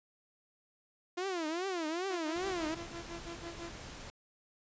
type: tone with vibrato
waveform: sawtooth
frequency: 346.2 Hz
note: F4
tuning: 15 cents flat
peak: -30 dBFS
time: 1.17-2.75 s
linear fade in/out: 10 ms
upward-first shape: triangle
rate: 2.5 Hz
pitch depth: 240 cents each way
type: tone with tremolo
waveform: sawtooth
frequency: 339.2 Hz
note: E4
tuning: 50 cents sharp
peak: -37 dBFS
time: 2.1-3.76 s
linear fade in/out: 5 ms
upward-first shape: sine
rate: 6 Hz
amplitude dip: 100%
type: noise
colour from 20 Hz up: pink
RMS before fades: -47 dBFS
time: 2.36-4.1 s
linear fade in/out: 0 ms
effects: resampled to 16000 Hz